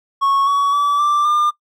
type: tone with pitch steps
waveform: triangle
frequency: 1103 / 1126.8 / 1151.2 / 1176 / 1201.4 Hz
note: C#6 / C#6 / D6 / D6 / D6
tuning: -9 / +28 / -35 / +2 / +39 cents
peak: -11 dBFS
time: 0.21-1.51 s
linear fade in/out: 20 ms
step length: 260 ms
effects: noise-tail reverb RT60 0.1 s tail -20 dB re dry